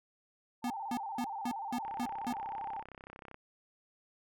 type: tone with vibrato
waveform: sine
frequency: 845 Hz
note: G#5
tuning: 30 cents sharp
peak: -37 dBFS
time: 0.62-2.84 s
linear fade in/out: 50 ms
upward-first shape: square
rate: 17 Hz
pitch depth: 100 cents each way
type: tone bursts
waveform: square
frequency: 243.7 Hz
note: B3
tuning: 23 cents flat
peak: -34 dBFS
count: 7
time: 0.64-2.327 s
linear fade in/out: 2 ms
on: 61 ms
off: 210 ms
type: click train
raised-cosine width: 0.5 ms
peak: -33 dBFS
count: 50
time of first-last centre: 1.85-3.344 s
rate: 32.8 Hz
effects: none